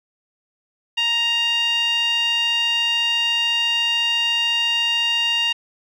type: tone with band-pass filter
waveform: sawtooth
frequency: 934 Hz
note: A#5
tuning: 3 cents sharp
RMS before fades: -20 dBFS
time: 0.97-5.53 s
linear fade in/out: 10 ms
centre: 3000 Hz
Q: 6.8
effects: none